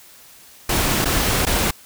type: noise with dropouts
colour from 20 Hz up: pink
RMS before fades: -19 dBFS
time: 0.69-1.71 s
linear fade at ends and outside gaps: 5 ms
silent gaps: 1.047-1.055 / 1.454-1.466 s
effects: white hiss -46 dBFS RMS until 1.85 s